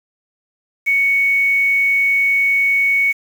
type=tone with quantisation; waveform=sine; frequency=2225 Hz; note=C#7; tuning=6 cents sharp; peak=-12 dBFS; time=0.86-3.13 s; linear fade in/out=20 ms; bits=6; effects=none